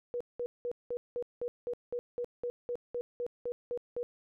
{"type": "tone bursts", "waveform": "sine", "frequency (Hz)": 483.9, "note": "B4", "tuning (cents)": -35, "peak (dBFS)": -32, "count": 16, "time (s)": [0.14, 4.03], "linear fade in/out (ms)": 0, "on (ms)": 65, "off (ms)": 190, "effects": []}